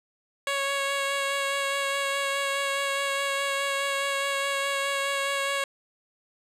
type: tone with vibrato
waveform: 10% pulse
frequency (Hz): 554.4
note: C#5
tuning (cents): 0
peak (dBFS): -17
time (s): 0.47-5.64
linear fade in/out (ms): 2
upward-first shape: sine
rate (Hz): 4.8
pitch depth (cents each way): 12
effects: low-pass 10000 Hz 12 dB/octave